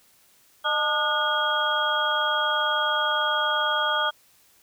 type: tone cluster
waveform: sine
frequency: 612 / 885 / 1215 / 1454 / 3272 Hz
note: D#5 / A5 / D#6 / F#6 / G#7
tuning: -29 / +10 / -42 / -31 / -26 cents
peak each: -30 / -29 / -27 / -26 / -27 dBFS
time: 0.64-4.11 s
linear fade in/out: 20 ms
effects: white hiss -59 dBFS RMS until 4.62 s